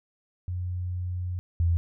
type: tone pair in turn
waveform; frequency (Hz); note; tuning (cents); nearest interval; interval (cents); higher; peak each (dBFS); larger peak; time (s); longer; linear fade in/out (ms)
sine; 90 / 84.95; F#2 / F2; -47 / -47; minor second; 100; first; -28 / -20; second; 0.48-1.39 / 1.6-1.77; first; 0
effects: none